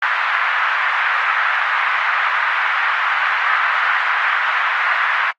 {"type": "band-pass noise", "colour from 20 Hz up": "white", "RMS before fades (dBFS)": -18, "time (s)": [0.02, 5.31], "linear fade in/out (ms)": 5, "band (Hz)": [1100, 1800], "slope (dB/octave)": 24, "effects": ["noise-tail reverb RT60 0.1 s tail -25 dB re dry", "AAC 32 kbps"]}